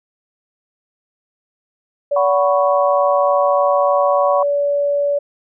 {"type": "tone", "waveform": "sine", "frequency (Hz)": 573, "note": "D5", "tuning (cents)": -43, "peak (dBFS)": -14, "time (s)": [2.11, 5.19], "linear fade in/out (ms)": 10}
{"type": "chord", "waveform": "sine", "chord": "F# suspended fourth", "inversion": "none", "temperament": "just", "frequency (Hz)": [740, 986.7, 1110], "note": ["F#5", "B5", "C#6"], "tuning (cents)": [0, -2, 2], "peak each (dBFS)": [-19, -21, -19], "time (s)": [2.16, 4.43], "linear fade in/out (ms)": 5}
{"effects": []}